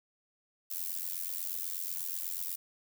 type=noise with amplitude modulation; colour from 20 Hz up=violet; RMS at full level=-33 dBFS; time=0.7-2.56 s; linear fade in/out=10 ms; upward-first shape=sine; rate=88.2 Hz; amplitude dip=95%; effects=none